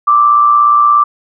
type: tone with amplitude modulation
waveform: sine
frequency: 1174.7 Hz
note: D6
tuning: in tune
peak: -3 dBFS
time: 0.07-1.04 s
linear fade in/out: 10 ms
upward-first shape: sine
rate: 117 Hz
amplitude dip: 45%
effects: none